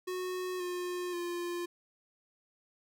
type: tone with pitch steps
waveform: square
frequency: 366.7 / 357.7 / 348.9 Hz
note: F#4 / F4 / F4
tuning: -15 / +41 / -2 cents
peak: -35 dBFS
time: 0.07-1.66 s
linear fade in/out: 10 ms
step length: 530 ms
effects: none